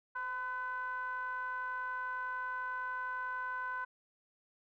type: ring-modulated tone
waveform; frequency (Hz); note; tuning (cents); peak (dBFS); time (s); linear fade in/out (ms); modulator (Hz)
triangle; 246.9; B3; 0; -31; 0.15-3.85; 10; 1260
effects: none